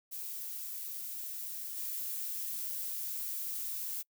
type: noise with level steps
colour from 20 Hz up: violet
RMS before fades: -41 / -38 dBFS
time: 0.11-4.03 s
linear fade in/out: 20 ms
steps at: 1.77 s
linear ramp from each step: 5 ms
effects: noise-tail reverb RT60 0.1 s tail -26 dB re dry